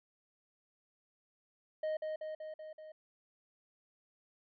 triangle tone with echo, 622.3 Hz, D#5, in tune, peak -31 dBFS, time 1.83-1.97 s, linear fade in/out 5 ms, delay 190 ms, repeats 5, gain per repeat -3 dB, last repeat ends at 2.92 s, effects resampled to 11025 Hz

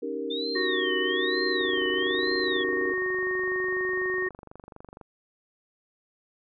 sine chord, Eb dominant seventh, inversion third, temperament equal, 277.2 / 311.1 / 392 / 466.2 Hz, Db4 / Eb4 / G4 / Bb4, 0 / 0 / 0 / 0 cents, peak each -36 / -36 / -36 / -32 dBFS, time 0.02-2.93 s, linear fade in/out 10 ms
sine tone with vibrato, 3520 Hz, A7, in tune, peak -31 dBFS, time 0.3-2.64 s, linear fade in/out 10 ms, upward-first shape sine, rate 1.1 Hz, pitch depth 290 cents each way
harmonic tone, 370 Hz, F#4, in tune, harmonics 1 / 3 / 5, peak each -28 / -38 / -28 dBFS, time 0.55-4.29 s, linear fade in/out 10 ms
click train, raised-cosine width 1 ms, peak -30 dBFS, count 83, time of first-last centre 1.61-5.012 s, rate 24.1 Hz
effects none

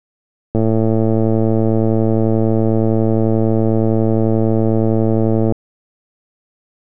click train, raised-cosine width 2 ms, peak -3 dBFS, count 553, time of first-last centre 0.55-5.523 s, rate 111 Hz, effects none

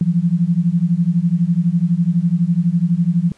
sine beating tone pair, 166.1 / 178.1 Hz, E3 / F3, +13 / +34 cents, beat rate 12 Hz, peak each -16 dBFS, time 0.01-3.32 s, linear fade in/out 2 ms, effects pink hiss -53 dBFS RMS until 3.37 s + resampled to 22050 Hz

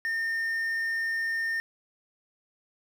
triangle tone with quantisation, 1819 Hz, A#6, 43 cents flat, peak -25 dBFS, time 0.05-1.6 s, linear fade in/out 0 ms, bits 9, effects none

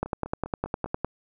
two click trains, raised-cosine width 1 ms, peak -23 / -12 dBFS, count 5 / 11, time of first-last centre 0.06-0.86 / 0.03-1.046 s, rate 5 / 9.84 Hz, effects none

